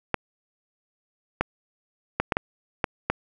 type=clicks; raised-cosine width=0.5 ms; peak=-6 dBFS; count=7; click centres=0.143 / 1.41 / 2.2 / 2.322 / 2.369 / 2.842 / 3.1 s; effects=none